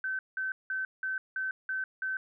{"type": "tone bursts", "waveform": "sine", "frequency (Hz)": 1535, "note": "G6", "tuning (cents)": -37, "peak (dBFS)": -30, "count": 7, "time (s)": [0.04, 2.17], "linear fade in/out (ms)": 2, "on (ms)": 150, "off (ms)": 180, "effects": []}